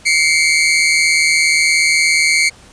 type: tone pair together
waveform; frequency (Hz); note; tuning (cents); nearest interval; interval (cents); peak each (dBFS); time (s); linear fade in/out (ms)
sawtooth; 2115 / 2272; C7 / C#7; +18 / +42; minor second; 124; -10; 0.05-2.5; 20
effects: pink hiss -43 dBFS RMS until 2.72 s + resampled to 22050 Hz